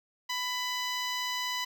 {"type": "tone with notch filter", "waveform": "10% pulse", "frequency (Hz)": 996, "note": "B5", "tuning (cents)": 14, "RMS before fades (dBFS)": -33, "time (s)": [0.29, 1.65], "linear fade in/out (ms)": 10, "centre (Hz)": 11000, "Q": 0.66, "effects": []}